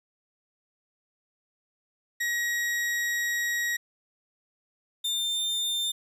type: tone pair in turn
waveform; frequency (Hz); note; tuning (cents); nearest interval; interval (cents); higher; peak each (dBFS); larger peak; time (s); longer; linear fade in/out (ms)
40% pulse; 1900 / 3601; A#6 / A7; +33 / +39; major seventh; 1106; second; -25; neither; 2.2-3.77 / 5.04-5.92; first; 10
effects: resampled to 32000 Hz + 10-bit